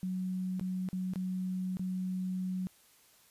sine tone with dropouts, 185 Hz, F#3, in tune, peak -32 dBFS, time 0.03-2.67 s, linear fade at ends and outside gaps 0 ms, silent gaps 0.596-0.611 / 0.888-0.93 / 1.136-1.158 / 1.77-1.795 s, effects white hiss -63 dBFS RMS until 3.3 s + resampled to 32000 Hz

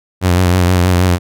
sawtooth tone with vibrato, 90.1 Hz, F#2, 45 cents flat, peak -5 dBFS, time 0.21-1.19 s, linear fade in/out 50 ms, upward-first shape triangle, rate 6.3 Hz, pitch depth 57 cents each way, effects none

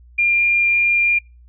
sine tone, 2399 Hz, D7, 36 cents sharp, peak -13 dBFS, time 0.18-1.19 s, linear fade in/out 10 ms, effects noise-tail reverb RT60 0.3 s tail -26 dB re dry + added 60 Hz sine -43 dBFS peak until 1.48 s

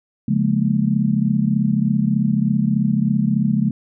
sine chord, Bb minor seventh, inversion first, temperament just, 139.85 / 174.81 / 209.8 / 233.1 Hz, Db3 / F3 / Ab3 / Bb3, +16 / +2 / +18 / 0 cents, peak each -21 / -22 / -18 / -23 dBFS, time 0.28-3.71 s, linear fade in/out 5 ms, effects none

